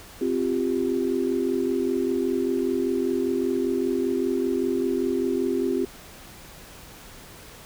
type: chord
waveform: sine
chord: C suspended fourth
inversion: none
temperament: equal with one note detuned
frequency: 261.6 / 349.2 / 394.3 Hz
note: C4 / F4 / G4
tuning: 0 / 0 / +10 cents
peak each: -26 dBFS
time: 0.21-5.85 s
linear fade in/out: 5 ms
effects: pink hiss -45 dBFS RMS until 7.65 s